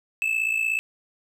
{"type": "tone with amplitude modulation", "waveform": "triangle", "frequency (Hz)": 2620, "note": "E7", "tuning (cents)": -11, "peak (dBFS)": -17, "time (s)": [0.22, 0.79], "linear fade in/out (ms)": 0, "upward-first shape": "sine", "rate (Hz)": 56.6, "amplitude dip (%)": 70, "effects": []}